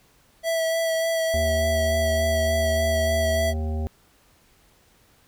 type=tone with vibrato; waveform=square; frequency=655 Hz; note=E5; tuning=11 cents flat; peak=-22 dBFS; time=0.43-3.54 s; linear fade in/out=50 ms; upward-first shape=sine; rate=3.4 Hz; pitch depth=15 cents each way
type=harmonic tone; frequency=78.1 Hz; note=D#2; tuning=7 cents sharp; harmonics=1 / 3 / 5 / 7 / 9 / 10; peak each=-24 / -34 / -38 / -41 / -43 / -44 dBFS; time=1.34-3.87 s; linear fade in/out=0 ms
effects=pink hiss -59 dBFS RMS until 5.27 s